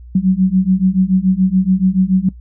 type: beating tone pair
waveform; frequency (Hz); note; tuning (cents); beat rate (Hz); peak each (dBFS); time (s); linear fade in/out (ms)
sine; 183.8 / 190.8; F#3 / G3; -11 / -47; 7; -13; 0.15-2.29; 5
effects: noise-tail reverb RT60 0.1 s tail -19 dB re dry + added 60 Hz sine -33 dBFS peak until 2.4 s